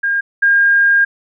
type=tone pair in turn; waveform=sine; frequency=1614 / 1614 Hz; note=G#6 / G#6; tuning=-50 / -50 cents; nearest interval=unison; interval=0 cents; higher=neither; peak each=-13 / -8 dBFS; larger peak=second; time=0.03-0.21 / 0.42-1.05 s; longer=second; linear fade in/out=10 ms; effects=none